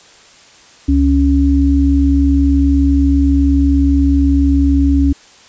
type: tone pair together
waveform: sine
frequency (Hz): 69.8 / 278.1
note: C#2 / C#4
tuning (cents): +13 / +6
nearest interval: 2 octaves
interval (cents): 2393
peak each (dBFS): -11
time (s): 0.88-5.13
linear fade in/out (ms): 10
effects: white hiss -43 dBFS RMS until 5.48 s + resampled to 16000 Hz